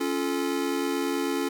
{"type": "chord", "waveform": "square", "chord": "Db augmented", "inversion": "none", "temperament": "just", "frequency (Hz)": [277.2, 346.5, 433.1], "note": ["Db4", "F4", "A4"], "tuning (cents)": [0, -14, -27], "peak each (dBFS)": [-29, -31, -32], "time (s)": [0, 1.49], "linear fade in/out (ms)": 10, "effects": ["10-bit"]}